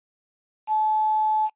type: tone with quantisation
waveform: sine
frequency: 863 Hz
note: A5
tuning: 34 cents flat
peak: -19 dBFS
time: 0.67-1.5 s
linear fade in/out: 50 ms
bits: 7
effects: noise-tail reverb RT60 0.1 s tail -24 dB re dry + resampled to 8000 Hz